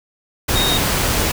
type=tone in noise; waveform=sine; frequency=3729 Hz; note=A#7; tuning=in tune; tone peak=-18 dBFS; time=0.55-0.78 s; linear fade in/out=10 ms; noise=pink; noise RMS=-18 dBFS; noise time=0.48-1.32 s; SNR=-3 dB; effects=none